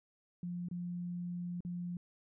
sine tone with dropouts, 175.8 Hz, F3, 12 cents sharp, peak -37 dBFS, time 0.43-1.97 s, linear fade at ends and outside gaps 2 ms, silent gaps 0.686-0.712 / 1.606-1.649 s, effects none

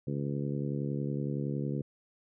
harmonic tone, 70.8 Hz, C#2, 37 cents sharp, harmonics 2 / 3 / 4 / 5 / 6 / 7, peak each -33 / -37 / -39 / -41 / -43 / -44 dBFS, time 0.07-1.82 s, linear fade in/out 5 ms, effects none

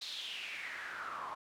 pink noise with band-pass filter sweep, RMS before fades -43 dBFS, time 0.01-1.35 s, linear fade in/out 10 ms, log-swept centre 4200 to 960 Hz, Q 5, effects none

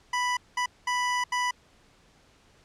25% pulse tone bursts at uneven times, 987.8 Hz, B5, in tune, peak -21 dBFS, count 4, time 0.13-0.37 / 0.57-0.66 / 0.87-1.24 / 1.32-1.51 s, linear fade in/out 5 ms, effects pink hiss -60 dBFS RMS until 2.64 s + low-pass 7000 Hz 12 dB/octave

